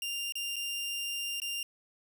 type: tone with dropouts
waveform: sawtooth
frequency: 2794 Hz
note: F7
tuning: in tune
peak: -30 dBFS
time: 0.02-1.63 s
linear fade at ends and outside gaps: 2 ms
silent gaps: 0.323-0.354 / 0.559-0.564 / 1.401-1.418 s
effects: none